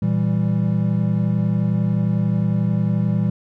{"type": "chord", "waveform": "triangle", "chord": "E diminished", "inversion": "second", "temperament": "equal", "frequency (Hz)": [116.54, 164.81, 196], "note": ["Bb2", "E3", "G3"], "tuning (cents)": [0, 0, 0], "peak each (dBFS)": -19, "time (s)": [0.02, 3.3], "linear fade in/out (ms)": 5, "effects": []}